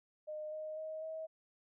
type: tone with pitch steps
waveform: sine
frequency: 612 / 620.5 / 629.2 / 638 Hz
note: D#5 / D#5 / D#5 / D#5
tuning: -29 / -5 / +19 / +43 cents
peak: -40 dBFS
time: 0.27-1.27 s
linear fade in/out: 20 ms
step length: 250 ms
effects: none